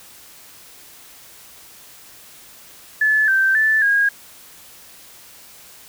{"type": "tone with pitch steps", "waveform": "sine", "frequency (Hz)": [1729, 1560, 1754, 1634], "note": ["A6", "G6", "A6", "G#6"], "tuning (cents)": [-31, -9, -6, -29], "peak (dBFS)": -13, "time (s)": [3.01, 4.09], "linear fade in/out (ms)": 5, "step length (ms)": 270, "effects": ["white hiss -44 dBFS RMS until 5.88 s"]}